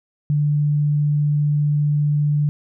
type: tone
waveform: sine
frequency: 147.5 Hz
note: D3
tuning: 8 cents sharp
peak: -15 dBFS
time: 0.3-2.49 s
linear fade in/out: 0 ms
effects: none